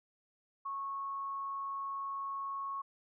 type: tone with amplitude modulation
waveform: sine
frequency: 1100 Hz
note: C#6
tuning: 14 cents flat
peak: -35 dBFS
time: 0.65-2.82 s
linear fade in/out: 10 ms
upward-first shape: sine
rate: 198 Hz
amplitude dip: 25%
effects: none